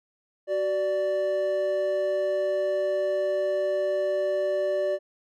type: tone pair together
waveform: triangle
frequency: 376.3 / 587.6 Hz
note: F#4 / D5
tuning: +29 / +1 cents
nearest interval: minor sixth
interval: 772 cents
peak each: -28 / -22 dBFS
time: 0.47-4.99 s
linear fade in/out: 50 ms
effects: none